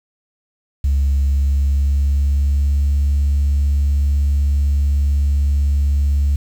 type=tone with pitch glide; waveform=sine; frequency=69.3 to 71.04 Hz; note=C#2 to C#2; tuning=0 to +43 cents; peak=-11 dBFS; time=0.84-6.36 s; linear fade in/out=5 ms; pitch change=+43 cents; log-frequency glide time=1.2-2.96 s; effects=tanh soft clip ceiling -10 dBFS + 7-bit